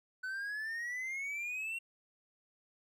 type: exponential sweep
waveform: triangle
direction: up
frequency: 1498 to 2751 Hz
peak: -35 dBFS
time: 0.23-1.79 s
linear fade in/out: 10 ms
effects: none